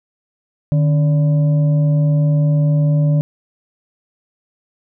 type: tone with frequency modulation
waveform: sine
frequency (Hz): 150.7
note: D3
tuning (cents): +45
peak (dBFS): -11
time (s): 0.72-3.21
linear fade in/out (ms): 0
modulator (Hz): 426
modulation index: 0.33
effects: none